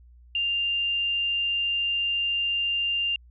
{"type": "tone", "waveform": "sine", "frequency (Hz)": 2794, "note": "F7", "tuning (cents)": 0, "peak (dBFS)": -23, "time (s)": [0.35, 3.16], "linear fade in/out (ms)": 2, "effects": ["added 60 Hz sine -49 dBFS peak until 3.3 s"]}